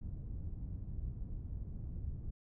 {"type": "low-pass noise", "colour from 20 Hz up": "pink", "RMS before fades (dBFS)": -42, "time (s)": [0.01, 2.31], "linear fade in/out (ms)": 10, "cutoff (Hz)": 120, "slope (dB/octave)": 12, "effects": []}